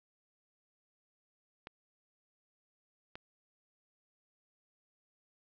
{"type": "clicks", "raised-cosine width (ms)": 0.3, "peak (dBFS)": -28, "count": 2, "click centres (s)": [1.671, 3.155], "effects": ["low-pass 5000 Hz 12 dB/octave", "11-bit"]}